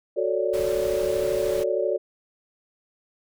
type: chord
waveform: sine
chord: D major seventh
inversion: first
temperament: equal with one note detuned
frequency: 370 / 443.3 / 554.4 / 587.3 Hz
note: F#4 / A4 / C#5 / D5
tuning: 0 / +13 / 0 / 0 cents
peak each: -27 dBFS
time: 0.16-1.98 s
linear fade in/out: 20 ms
type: noise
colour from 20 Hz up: pink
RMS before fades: -37 dBFS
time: 0.53-1.64 s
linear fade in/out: 10 ms
effects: none